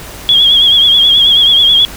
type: tone with vibrato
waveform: sine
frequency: 3311 Hz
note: G#7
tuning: 6 cents flat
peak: -4 dBFS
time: 0.29-1.85 s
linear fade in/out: 0 ms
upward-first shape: triangle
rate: 9.3 Hz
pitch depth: 75 cents each way
effects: added 50 Hz sine -33 dBFS peak until 1.96 s + pink hiss -29 dBFS RMS until 1.96 s